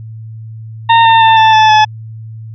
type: tone with pitch steps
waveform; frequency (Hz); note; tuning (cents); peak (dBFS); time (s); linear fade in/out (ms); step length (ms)
40% pulse; 918 / 905.9 / 893.9 / 882.1 / 870.5 / 859; A#5 / A#5 / A5 / A5 / A5 / A5; -27 / -50 / +27 / +4 / -19 / -42; -3; 0.89-1.85; 10; 160
effects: added 111 Hz sine -25 dBFS peak until 2.54 s + resampled to 11025 Hz